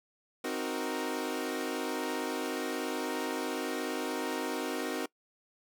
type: chord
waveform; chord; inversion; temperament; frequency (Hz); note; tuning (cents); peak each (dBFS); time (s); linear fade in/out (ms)
sawtooth; C half-diminished seventh; none; equal; 261.6 / 311.1 / 370 / 466.2; C4 / Eb4 / Gb4 / Bb4; 0 / 0 / 0 / 0; -34; 0.44-5.06; 5
effects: noise-tail reverb RT60 0.1 s tail -23 dB re dry